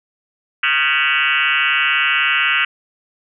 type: tone with frequency modulation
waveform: sine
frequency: 2109 Hz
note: C7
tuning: 13 cents sharp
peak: -13 dBFS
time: 0.63-2.65 s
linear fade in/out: 5 ms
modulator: 144 Hz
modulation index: 5.6
effects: none

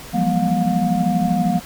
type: tone cluster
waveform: sine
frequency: 170.9 / 183.5 / 203.8 / 240.2 / 713 Hz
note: F3 / F#3 / G#3 / B3 / F5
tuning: -37 / -14 / -32 / -48 / +36 cents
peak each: -22 dBFS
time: 0.13-1.6 s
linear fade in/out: 20 ms
effects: pink hiss -37 dBFS RMS until 1.65 s

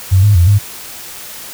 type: tone with pitch steps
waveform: sine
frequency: 94.6 / 103.6 / 86.5 / 102.2 Hz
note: F#2 / G#2 / F2 / G#2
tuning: +39 / -4 / -16 / -27 cents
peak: -5 dBFS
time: 0.11-0.59 s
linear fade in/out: 20 ms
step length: 120 ms
effects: white hiss -30 dBFS RMS until 1.53 s

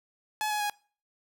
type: tone with pitch steps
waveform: sawtooth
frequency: 853 / 840.8 / 828.7 Hz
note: G#5 / G#5 / G#5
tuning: +46 / +21 / -4 cents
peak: -24 dBFS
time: 0.41-0.698 s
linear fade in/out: 0 ms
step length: 96 ms
effects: noise-tail reverb RT60 0.4 s tail -23 dB re dry

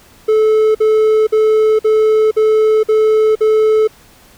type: tone bursts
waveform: triangle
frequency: 434.3 Hz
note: A4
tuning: 23 cents flat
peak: -6 dBFS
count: 7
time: 0.28-3.876 s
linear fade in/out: 10 ms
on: 470 ms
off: 51 ms
effects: pink hiss -45 dBFS RMS until 4.37 s

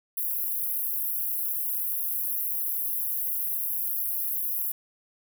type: high-pass noise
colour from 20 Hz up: pink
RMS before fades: -29 dBFS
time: 0.17-4.72 s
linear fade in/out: 5 ms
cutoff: 11000 Hz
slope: 96 dB/octave
effects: none

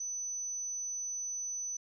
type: tone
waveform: sine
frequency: 6000 Hz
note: F#8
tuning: 23 cents sharp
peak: -35 dBFS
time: 0-1.77 s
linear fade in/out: 5 ms
effects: none

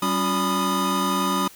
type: tone cluster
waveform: square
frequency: 192.4 / 279.2 / 357.8 / 993 / 1229 Hz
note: G3 / C#4 / F4 / B5 / D#6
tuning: -32 / +13 / +42 / +9 / -22 cents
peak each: -27 / -29 / -32 / -28 / -26 dBFS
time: 0.02-1.48 s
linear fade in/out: 5 ms
effects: white hiss -47 dBFS RMS until 1.55 s

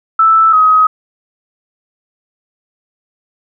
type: tone pair in turn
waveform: sine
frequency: 1318.5 / 1265 Hz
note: E6 / D#6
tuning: 0 / +28 cents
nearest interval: minor second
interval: 72 cents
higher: first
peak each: -5 dBFS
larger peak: neither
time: 0.19-0.53 / 0.53-0.87 s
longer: neither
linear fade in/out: 5 ms
effects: none

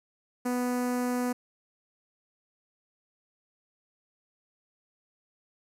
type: tone with notch filter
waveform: sawtooth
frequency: 247.2 Hz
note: B3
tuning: 2 cents sharp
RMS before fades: -29 dBFS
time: 0.45-1.33 s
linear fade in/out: 10 ms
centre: 3400 Hz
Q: 0.68
effects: resampled to 32000 Hz + 10-bit

